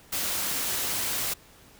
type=noise; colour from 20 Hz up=white; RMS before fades=-29 dBFS; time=0.12-1.34 s; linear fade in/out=10 ms; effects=pink hiss -54 dBFS RMS until 1.79 s